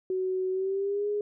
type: tone with pitch glide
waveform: sine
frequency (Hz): 373.3 to 414.2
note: F#4 to G#4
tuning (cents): +15 to -5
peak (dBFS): -26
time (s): 0.1-1.21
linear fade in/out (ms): 2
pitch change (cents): +180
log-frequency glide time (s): 0.51-1.08
effects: none